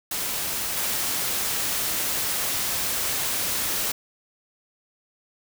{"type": "noise with level steps", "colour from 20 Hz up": "white", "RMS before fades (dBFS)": [-28, -26], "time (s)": [0.11, 3.92], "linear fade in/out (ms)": 5, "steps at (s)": 0.77, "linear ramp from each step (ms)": 2, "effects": []}